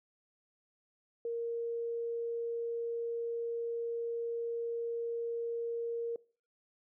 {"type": "tone", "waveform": "sine", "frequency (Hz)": 466.2, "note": "A#4", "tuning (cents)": 0, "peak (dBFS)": -33, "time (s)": [1.25, 6.16], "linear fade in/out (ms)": 2, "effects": ["noise-tail reverb RT60 0.4 s tail -22 dB re dry"]}